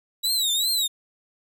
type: tone with vibrato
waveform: sawtooth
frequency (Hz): 3864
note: B7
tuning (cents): -39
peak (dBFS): -18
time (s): 0.23-0.88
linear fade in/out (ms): 20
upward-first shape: triangle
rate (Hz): 2.6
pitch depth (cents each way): 160
effects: none